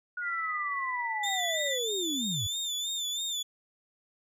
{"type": "linear sweep", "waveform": "sine", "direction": "down", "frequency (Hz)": [1464, 86.4], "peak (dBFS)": -32, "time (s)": [0.17, 2.47], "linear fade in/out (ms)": 5}
{"type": "tone with tremolo", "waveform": "sine", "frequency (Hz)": 1975.5, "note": "B6", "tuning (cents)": 0, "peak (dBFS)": -31, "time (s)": [0.21, 1.79], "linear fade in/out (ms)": 50, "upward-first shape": "sine", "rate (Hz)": 18, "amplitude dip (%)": 40}
{"type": "tone with vibrato", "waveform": "30% pulse", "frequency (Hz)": 3561, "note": "A7", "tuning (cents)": 20, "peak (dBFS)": -28, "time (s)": [1.23, 3.43], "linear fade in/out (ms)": 10, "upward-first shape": "sine", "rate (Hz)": 3.1, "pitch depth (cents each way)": 64}
{"effects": ["resampled to 32000 Hz"]}